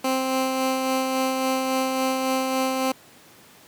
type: tone with tremolo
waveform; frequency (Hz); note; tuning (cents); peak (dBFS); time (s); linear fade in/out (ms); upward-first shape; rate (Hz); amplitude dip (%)
15% pulse; 262.1; C4; +3; -14; 0.04-2.92; 5; sine; 3.6; 30
effects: pink hiss -50 dBFS RMS until 3.67 s + high-pass 150 Hz 12 dB/octave